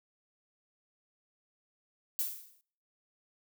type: noise with exponential decay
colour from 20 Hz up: violet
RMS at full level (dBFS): -30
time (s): 2.19-2.61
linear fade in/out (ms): 0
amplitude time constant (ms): 90
effects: noise-tail reverb RT60 0.6 s tail -25 dB re dry